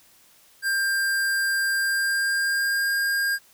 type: tone with pitch glide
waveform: square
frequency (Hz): 1591 to 1612.3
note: G6 to G6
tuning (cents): +25 to +48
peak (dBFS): -22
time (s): 0.62-3.39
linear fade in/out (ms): 50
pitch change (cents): +23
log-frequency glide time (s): 1.76-2.92
effects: white hiss -56 dBFS RMS until 3.53 s